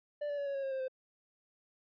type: tone with pitch steps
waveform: triangle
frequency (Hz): 587.3 / 577.2 / 567.3 / 557.5 / 548 / 538.6 / 529.3 / 520.2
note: D5 / D5 / C#5 / C#5 / C#5 / C#5 / C5 / C5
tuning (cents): 0 / -30 / +40 / +10 / -20 / -50 / +20 / -10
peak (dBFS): -32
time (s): 0.21-0.882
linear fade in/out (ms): 10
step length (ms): 84
effects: resampled to 11025 Hz